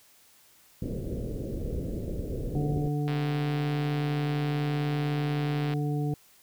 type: low-pass noise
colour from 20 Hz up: pink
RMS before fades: -33 dBFS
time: 0.82-2.88 s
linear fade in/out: 2 ms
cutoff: 540 Hz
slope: 48 dB/octave
type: harmonic tone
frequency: 146.83 Hz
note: D3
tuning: in tune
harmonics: 1 / 2 / 3 / 5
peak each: -27 / -33 / -37 / -41 dBFS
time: 2.55-6.14 s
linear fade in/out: 2 ms
type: click train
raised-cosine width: 0.3 ms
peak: -22 dBFS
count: 349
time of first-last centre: 3.08-5.736 s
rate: 131 Hz
effects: white hiss -59 dBFS RMS until 6.42 s